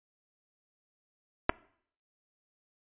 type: clicks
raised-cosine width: 0.5 ms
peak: -9 dBFS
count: 2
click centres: 1.494 / 1.497 s
effects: noise-tail reverb RT60 0.6 s tail -23 dB re dry + resampled to 8000 Hz